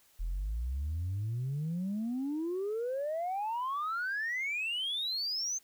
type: exponential sweep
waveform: sine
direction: up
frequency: 39.76 to 6380 Hz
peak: -30 dBFS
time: 0.19-5.59 s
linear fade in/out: 20 ms
effects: tanh soft clip ceiling -29 dBFS + white hiss -65 dBFS RMS until 5.63 s